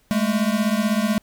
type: beating tone pair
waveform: square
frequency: 205.5 / 221.5 Hz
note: G#3 / A3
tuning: -18 / +12 cents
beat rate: 16 Hz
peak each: -22 dBFS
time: 0.11-1.18 s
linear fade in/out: 0 ms
effects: pink hiss -61 dBFS RMS until 1.22 s